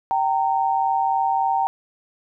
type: tone pair together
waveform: sine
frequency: 776.5 / 920 Hz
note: G5 / A#5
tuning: -17 / -23 cents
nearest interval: minor third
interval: 294 cents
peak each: -20 / -21 dBFS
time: 0.11-1.67 s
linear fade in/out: 0 ms
effects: none